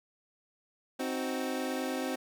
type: chord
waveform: 25% pulse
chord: C diminished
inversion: none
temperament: equal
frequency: 261.6 / 311.1 / 370 Hz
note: C4 / Eb4 / Gb4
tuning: 0 / 0 / 0 cents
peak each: -30 / -35 / -35 dBFS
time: 0.99-2.16 s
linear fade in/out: 10 ms
effects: none